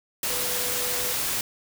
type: tone in noise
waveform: sine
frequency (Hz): 493.6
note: B4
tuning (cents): -1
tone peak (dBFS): -36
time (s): 0.3-1.13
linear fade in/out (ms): 2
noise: white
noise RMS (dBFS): -27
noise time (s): 0.23-1.41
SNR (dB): -12
effects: none